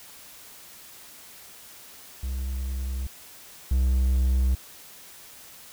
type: tone pair in turn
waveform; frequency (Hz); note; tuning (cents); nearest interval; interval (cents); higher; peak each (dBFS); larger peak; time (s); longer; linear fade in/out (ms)
triangle; 65 / 64.11; C2 / C2; -11 / -35; unison; 24; first; -25 / -17; second; 2.23-3.07 / 3.71-4.55; neither; 5
effects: white hiss -47 dBFS RMS until 5.72 s